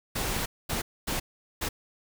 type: noise bursts at uneven times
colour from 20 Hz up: pink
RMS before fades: -30 dBFS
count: 4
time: 0.15-0.46 / 0.69-0.82 / 1.07-1.2 / 1.61-1.69 s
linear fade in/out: 10 ms
effects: none